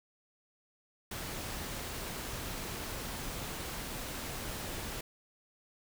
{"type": "noise", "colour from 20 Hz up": "pink", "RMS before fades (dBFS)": -40, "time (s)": [1.11, 5.01], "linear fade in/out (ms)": 5, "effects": []}